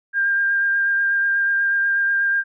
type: tone with vibrato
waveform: sine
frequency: 1600 Hz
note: G6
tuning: 35 cents sharp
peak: -16 dBFS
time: 0.13-2.44 s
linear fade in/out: 50 ms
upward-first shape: triangle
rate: 8.2 Hz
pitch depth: 16 cents each way
effects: none